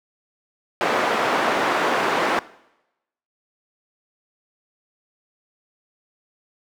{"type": "band-pass noise", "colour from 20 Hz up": "white", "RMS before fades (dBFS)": -21, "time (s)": [0.81, 2.39], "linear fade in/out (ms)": 0, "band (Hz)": [300, 1300], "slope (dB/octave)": 12, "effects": ["noise-tail reverb RT60 0.9 s tail -20 dB re dry"]}